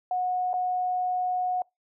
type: tone with dropouts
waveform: sine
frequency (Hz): 730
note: F#5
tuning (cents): -24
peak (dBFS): -24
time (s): 0.11-1.62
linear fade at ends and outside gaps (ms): 2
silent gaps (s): 0.532-0.539
effects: noise-tail reverb RT60 0.2 s tail -26 dB re dry